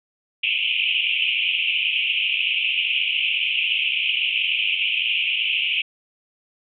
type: band-pass noise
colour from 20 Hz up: pink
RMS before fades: -22 dBFS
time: 0.43-5.82 s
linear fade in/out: 5 ms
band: 2400 to 3100 Hz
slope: 96 dB/octave
effects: none